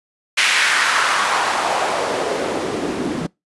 white noise with band-pass filter sweep, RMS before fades -19 dBFS, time 0.37-3.27 s, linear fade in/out 10 ms, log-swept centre 2200 to 230 Hz, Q 1.8, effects noise-tail reverb RT60 0.2 s tail -24 dB re dry + resampled to 24000 Hz

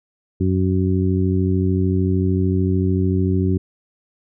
harmonic tone, 93.4 Hz, F#2, 17 cents sharp, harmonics 1 / 2 / 3 / 4, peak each -18 / -21 / -23 / -24 dBFS, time 0.4-3.58 s, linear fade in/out 10 ms, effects none

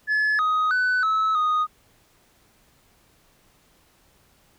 sine tone with pitch steps, 1715 / 1254 / 1500 / 1298 / 1241 Hz, A6 / D#6 / F#6 / E6 / D#6, -45 / +13 / +23 / -27 / -5 cents, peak -16 dBFS, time 0.07-1.67 s, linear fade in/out 50 ms, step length 320 ms, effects tanh soft clip ceiling -18 dBFS + pink hiss -60 dBFS RMS until 4.58 s

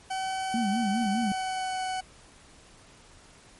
40% pulse tone with pitch glide, 760 to 748.2 Hz, F#5 to F#5, +46 to +19 cents, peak -28 dBFS, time 0.1-2.01 s, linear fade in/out 10 ms, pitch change -27 cents, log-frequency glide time 0.89-1.81 s
sine tone with vibrato, 216 Hz, A3, 32 cents flat, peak -25 dBFS, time 0.54-1.32 s, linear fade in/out 2 ms, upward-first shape sine, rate 4.9 Hz, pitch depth 160 cents each way
effects pink hiss -54 dBFS RMS until 3.59 s + MP3 48 kbps

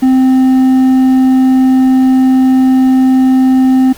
triangle tone with hard clipping, 260.2 Hz, C4, 9 cents flat, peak -6 dBFS, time 0.02-3.93 s, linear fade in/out 10 ms, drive 7 dB, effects pink hiss -35 dBFS RMS until 3.97 s

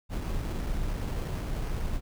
brown noise with sample-and-hold, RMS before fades -31 dBFS, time 0.09-2.01 s, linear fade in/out 50 ms, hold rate 3675 Hz, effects none

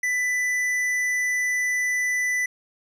sine tone with tanh clipping, 1990 Hz, B6, 13 cents sharp, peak -23 dBFS, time 0.03-2.46 s, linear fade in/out 5 ms, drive 11 dB, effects none

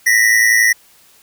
square tone pair together, 1864.7 / 1975.6 Hz, A#6 / B6, 0 / 0 cents, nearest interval minor second, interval 100 cents, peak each -13 dBFS, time 0.06-0.73 s, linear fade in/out 10 ms, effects white hiss -49 dBFS RMS until 1.22 s

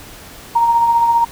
sine tone with tremolo, 932.3 Hz, A#5, in tune, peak -8 dBFS, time 0.55-1.25 s, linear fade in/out 10 ms, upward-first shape triangle, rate 15 Hz, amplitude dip 45%, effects pink hiss -37 dBFS RMS until 1.31 s

